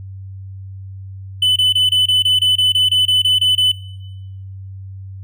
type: tone bursts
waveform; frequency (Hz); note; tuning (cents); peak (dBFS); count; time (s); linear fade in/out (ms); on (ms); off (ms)
triangle; 3006; F#7; +27; -9; 14; 1.42-3.718; 5; 140; 26
effects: noise-tail reverb RT60 1.0 s tail -19 dB re dry + added 96 Hz sine -29 dBFS peak until 5.23 s